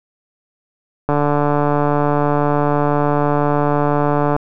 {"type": "click train", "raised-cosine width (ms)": 1, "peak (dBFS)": -3, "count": 479, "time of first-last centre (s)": [1.09, 4.364], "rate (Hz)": 146, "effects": []}